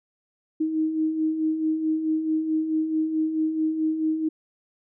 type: beating tone pair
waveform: sine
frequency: 311.1 / 315.7 Hz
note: D#4 / D#4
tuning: 0 / +25 cents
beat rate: 4.6 Hz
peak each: -31 / -22 dBFS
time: 0.6-4.29 s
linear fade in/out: 10 ms
effects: none